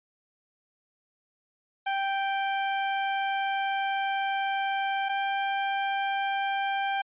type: tone pair in turn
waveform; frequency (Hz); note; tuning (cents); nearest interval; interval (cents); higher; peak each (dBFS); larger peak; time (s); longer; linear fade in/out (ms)
sawtooth; 784 / 788.1; G5 / G5; 0 / +9; unison; 9; second; -22; neither; 1.86-5.09 / 5.09-7.02; first; 10
effects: resampled to 8000 Hz